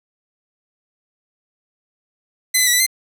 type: tone with pitch steps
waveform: 10% pulse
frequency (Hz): 2028 / 2012 / 1942 / 1984 / 2074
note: B6 / B6 / B6 / B6 / C7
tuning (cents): +45 / +32 / -30 / +7 / -16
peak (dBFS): -4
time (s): 2.54-2.865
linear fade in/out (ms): 10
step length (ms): 65
effects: none